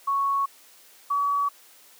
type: tone pair in turn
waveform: sine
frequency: 1109 / 1136.2 Hz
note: C#6 / C#6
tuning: 0 / +42 cents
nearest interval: unison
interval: 42 cents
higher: second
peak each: -21 dBFS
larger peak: neither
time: 0.07-0.46 / 1.1-1.49 s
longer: neither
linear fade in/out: 10 ms
effects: white hiss -53 dBFS RMS until 1.99 s + high-pass 300 Hz 12 dB/octave